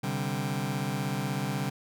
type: chord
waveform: sawtooth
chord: C suspended second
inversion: none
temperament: just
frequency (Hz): 130.81 / 147.16 / 196.22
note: C3 / D3 / G3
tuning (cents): 0 / +4 / +2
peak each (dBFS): -29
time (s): 0.03-1.7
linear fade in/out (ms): 10
effects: none